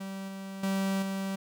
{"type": "tone with level steps", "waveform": "45% pulse", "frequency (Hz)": 193.7, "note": "G3", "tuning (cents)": -20, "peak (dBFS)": [-36, -38, -27, -31], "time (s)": [0, 1.36], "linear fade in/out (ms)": 10, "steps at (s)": [0.28, 0.63, 1.02], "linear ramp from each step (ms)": 5, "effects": []}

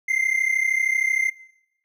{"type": "tone pair together", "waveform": "triangle", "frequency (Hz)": [2072, 2105], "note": ["C7", "C7"], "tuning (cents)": [-17, 10], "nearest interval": "unison", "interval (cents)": 27, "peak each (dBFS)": -21, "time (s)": [0.08, 1.3], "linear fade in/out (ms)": 10, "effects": ["noise-tail reverb RT60 0.8 s tail -18 dB re dry"]}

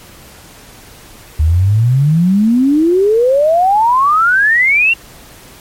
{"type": "exponential sweep", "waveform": "sine", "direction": "up", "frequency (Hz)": [73.9, 2794], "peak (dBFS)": -7, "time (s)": [1.39, 4.94], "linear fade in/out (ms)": 10, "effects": ["pink hiss -38 dBFS RMS until 5.6 s", "MP3 64 kbps"]}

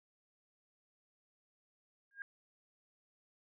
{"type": "tone with exponential growth", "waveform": "sine", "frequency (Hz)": 1621, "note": "G#6", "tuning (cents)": -42, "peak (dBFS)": -37, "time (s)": [2.11, 2.22], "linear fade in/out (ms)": 1, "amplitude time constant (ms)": 23, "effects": []}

